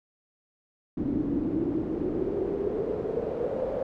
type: noise with band-pass filter sweep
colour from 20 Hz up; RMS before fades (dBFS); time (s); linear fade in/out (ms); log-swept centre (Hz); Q
brown; -29; 0.97-3.83; 5; 270 to 540; 6.3
effects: none